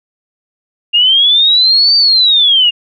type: linear two-way sweep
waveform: sine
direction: up then down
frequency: 2795 to 4639 to 2795 Hz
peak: -5 dBFS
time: 0.93-2.71 s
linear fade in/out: 20 ms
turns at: 1.96 s
effects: MP3 96 kbps